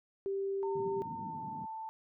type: tone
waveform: sine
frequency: 392 Hz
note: G4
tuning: in tune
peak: -32 dBFS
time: 0.26-1.02 s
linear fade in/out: 0 ms
type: tone with pitch glide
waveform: sine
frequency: 909 to 885.7 Hz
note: A#5 to A5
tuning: -44 to +11 cents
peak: -39 dBFS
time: 0.63-1.89 s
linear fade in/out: 0 ms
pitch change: -45 cents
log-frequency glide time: 1.13-1.45 s
type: band-pass noise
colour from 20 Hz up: white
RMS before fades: -47 dBFS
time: 0.75-1.66 s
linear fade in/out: 10 ms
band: 120 to 240 Hz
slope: 24 dB/octave
effects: none